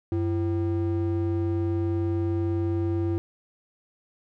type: ring-modulated tone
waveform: triangle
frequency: 215.4 Hz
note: A3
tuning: 37 cents flat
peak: -18 dBFS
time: 0.12-3.18 s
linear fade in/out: 0 ms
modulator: 121 Hz
effects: none